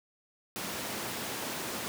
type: high-pass noise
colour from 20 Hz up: pink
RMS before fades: -37 dBFS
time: 0.56-1.88 s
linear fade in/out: 0 ms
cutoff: 180 Hz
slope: 12 dB/octave
effects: none